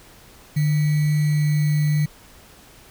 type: tone with sample-and-hold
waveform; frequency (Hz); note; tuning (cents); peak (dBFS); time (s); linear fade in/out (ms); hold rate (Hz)
sine; 150.4; D3; +42; -16; 0.56-2.06; 10; 2100
effects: pink hiss -48 dBFS RMS until 2.9 s